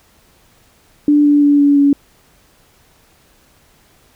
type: tone with pitch steps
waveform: sine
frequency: 293.7 / 291 / 288.3 / 285.7 / 283 Hz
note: D4 / D4 / D4 / D4 / C#4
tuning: 0 / -16 / -32 / -48 / +36 cents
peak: -7 dBFS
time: 1.08-1.93 s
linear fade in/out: 2 ms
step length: 170 ms
effects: pink hiss -52 dBFS RMS until 4.15 s